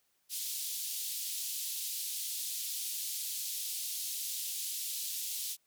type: band-pass noise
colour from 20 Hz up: white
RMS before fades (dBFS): -38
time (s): 0.29-5.57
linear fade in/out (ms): 50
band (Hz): 3200 to 16000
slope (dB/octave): 24
effects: white hiss -75 dBFS RMS until 5.66 s